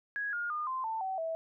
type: tone with pitch steps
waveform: sine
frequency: 1661 / 1421.1 / 1215.9 / 1040.3 / 890.1 / 761.6 / 651.6 Hz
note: G#6 / F6 / D#6 / C6 / A5 / F#5 / E5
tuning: 0 / +30 / -40 / -10 / +20 / +50 / -20 cents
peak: -32 dBFS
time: 0.16-1.35 s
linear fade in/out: 0 ms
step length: 170 ms
effects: none